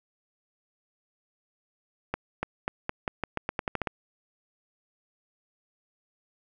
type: accelerating click train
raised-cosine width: 0.5 ms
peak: -13 dBFS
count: 13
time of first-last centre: 2.14-3.872 s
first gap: 290 ms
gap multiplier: 0.86
effects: none